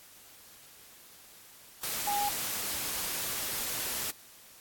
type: tone in noise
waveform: sine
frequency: 818 Hz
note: G#5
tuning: 26 cents flat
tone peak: -28 dBFS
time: 2.07-2.29 s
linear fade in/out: 5 ms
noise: white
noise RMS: -34 dBFS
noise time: 1.83-4.11 s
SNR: +3 dB
effects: white hiss -54 dBFS RMS until 4.6 s + AAC 64 kbps